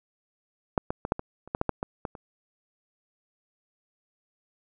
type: clicks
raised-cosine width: 1 ms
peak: -8 / -14 / -16 / -8 / -19 / -30 / -13 / -10 / -10 / -15 / -17 / -28 dBFS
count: 12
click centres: 0.778 / 0.905 / 1.051 / 1.121 / 1.194 / 1.476 / 1.549 / 1.614 / 1.693 / 1.829 / 2.052 / 2.152 s
effects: none